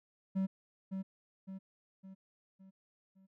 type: tone with echo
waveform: triangle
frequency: 191.3 Hz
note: G3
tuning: 42 cents flat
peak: -28 dBFS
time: 0.35-0.47 s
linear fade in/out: 20 ms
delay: 560 ms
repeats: 5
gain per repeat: -6 dB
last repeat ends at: 3.27 s
effects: none

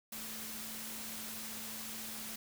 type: tone in noise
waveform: sine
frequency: 220 Hz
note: A3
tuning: in tune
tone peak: -51 dBFS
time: 0.12-2.36 s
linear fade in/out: 5 ms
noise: white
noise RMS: -44 dBFS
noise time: 0.12-2.36 s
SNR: -10 dB
effects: none

